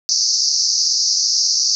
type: band-pass noise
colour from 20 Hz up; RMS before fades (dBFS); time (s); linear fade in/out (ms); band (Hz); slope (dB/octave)
pink; -17; 0.09-1.75; 0; 4600 to 6200; 96
effects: none